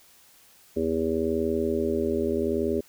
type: harmonic tone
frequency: 80.7 Hz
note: E2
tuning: 36 cents flat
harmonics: 1 / 3 / 4 / 5 / 6 / 7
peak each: -36 / -29 / -31 / -26 / -37 / -33 dBFS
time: 0.76-2.81 s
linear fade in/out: 10 ms
effects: white hiss -56 dBFS RMS until 2.88 s